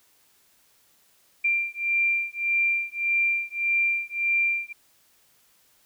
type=beating tone pair; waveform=sine; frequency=2372 / 2373.7 Hz; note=D7 / D7; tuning=+17 / +18 cents; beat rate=1.7 Hz; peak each=-25 / -25 dBFS; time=1.44-4.73 s; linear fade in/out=10 ms; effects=white hiss -62 dBFS RMS until 5.85 s